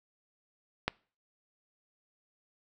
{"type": "click", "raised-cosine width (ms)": 0.3, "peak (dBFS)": -12, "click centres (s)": 0.88, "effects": ["noise-tail reverb RT60 0.4 s tail -24 dB re dry"]}